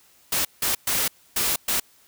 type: noise bursts at uneven times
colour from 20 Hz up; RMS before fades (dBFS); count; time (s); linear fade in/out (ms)
white; -23; 5; 0.32-0.45 / 0.62-0.75 / 0.87-1.08 / 1.36-1.56 / 1.68-1.8; 5
effects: white hiss -57 dBFS RMS until 2.07 s